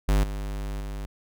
square tone with level steps, 50 Hz, G1, 35 cents sharp, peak -19 / -30 / -32 dBFS, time 0.08-1.06 s, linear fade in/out 10 ms, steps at 0.23 / 0.8 s, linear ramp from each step 10 ms, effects none

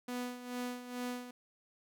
sawtooth tone with tremolo, 246.9 Hz, B3, in tune, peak -32 dBFS, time 0.08-1.31 s, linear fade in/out 5 ms, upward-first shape sine, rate 2.3 Hz, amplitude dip 70%, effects none

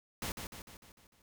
pink noise with echo, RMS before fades -38 dBFS, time 0.22-0.32 s, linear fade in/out 2 ms, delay 150 ms, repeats 6, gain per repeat -5 dB, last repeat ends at 1.22 s, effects none

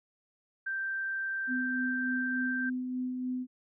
sine tone, 1568 Hz, G6, in tune, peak -31 dBFS, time 0.66-2.7 s, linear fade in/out 10 ms
sine tone with tremolo, 253.1 Hz, B3, 43 cents sharp, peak -30 dBFS, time 1.47-3.47 s, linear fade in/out 50 ms, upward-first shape sine, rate 3.4 Hz, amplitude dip 30%
effects none

